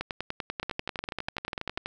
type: two click trains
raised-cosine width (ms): 0.3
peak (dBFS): -15 / -17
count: 19 / 16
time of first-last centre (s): 0.01-1.775 / 0.63-1.86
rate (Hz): 10.2 / 12.2
effects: none